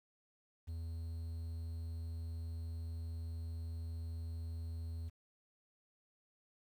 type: tone with quantisation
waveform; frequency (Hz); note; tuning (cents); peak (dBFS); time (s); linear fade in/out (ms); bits
triangle; 82.41; E2; 0; -38; 0.67-5.1; 20; 11
effects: none